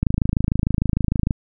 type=click train; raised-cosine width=5 ms; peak=-6 dBFS; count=35; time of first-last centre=0.03-1.308 s; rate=26.6 Hz; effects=none